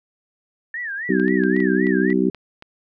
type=tone with vibrato; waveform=sine; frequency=1760 Hz; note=A6; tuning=in tune; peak=-25 dBFS; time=0.74-2.13 s; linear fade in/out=2 ms; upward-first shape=sine; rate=3.8 Hz; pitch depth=190 cents each way
type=harmonic tone; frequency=63.6 Hz; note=C2; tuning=48 cents flat; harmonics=3 / 4 / 5 / 6; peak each=-21 / -21 / -21 / -21 dBFS; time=1.09-2.3 s; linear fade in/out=5 ms
type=clicks; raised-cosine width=0.3 ms; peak=-23 dBFS; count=9; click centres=1.198 / 1.281 / 1.437 / 1.565 / 1.603 / 1.869 / 2.103 / 2.347 / 2.624 s
effects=none